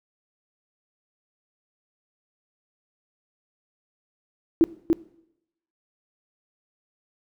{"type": "tone with echo", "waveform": "sine", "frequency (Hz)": 330, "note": "E4", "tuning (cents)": 2, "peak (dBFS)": -12, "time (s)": [4.61, 4.64], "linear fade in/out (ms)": 0, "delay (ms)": 290, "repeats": 1, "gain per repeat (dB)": -3, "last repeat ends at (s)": 4.93, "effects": ["noise-tail reverb RT60 0.8 s tail -20 dB re dry"]}